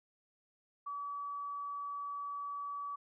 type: tone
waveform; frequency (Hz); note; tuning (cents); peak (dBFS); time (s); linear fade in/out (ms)
sine; 1144; D6; -46; -38; 0.86-2.96; 10
effects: none